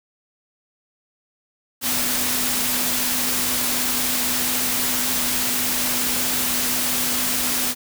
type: tone in noise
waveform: sine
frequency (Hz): 248.8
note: B3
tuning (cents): +13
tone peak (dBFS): -32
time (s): 1.81-7.75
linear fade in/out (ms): 50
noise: white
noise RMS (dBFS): -22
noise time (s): 1.81-7.75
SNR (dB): -13
effects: none